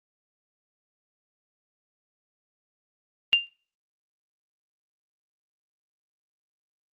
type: tone with exponential decay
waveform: sine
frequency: 2794 Hz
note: F7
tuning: in tune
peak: -11 dBFS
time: 3.33-3.47 s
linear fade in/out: 0 ms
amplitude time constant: 29 ms
effects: noise-tail reverb RT60 0.4 s tail -20 dB re dry + Opus 32 kbps